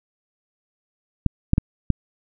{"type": "clicks", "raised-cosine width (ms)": 5, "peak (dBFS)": -4, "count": 4, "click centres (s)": [1.263, 1.534, 1.581, 1.903], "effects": []}